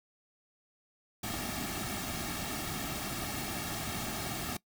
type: noise with comb filter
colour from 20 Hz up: pink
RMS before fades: -37 dBFS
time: 1.23-4.57 s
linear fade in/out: 5 ms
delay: 2 ms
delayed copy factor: -0.7
effects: noise-tail reverb RT60 0.1 s tail -21 dB re dry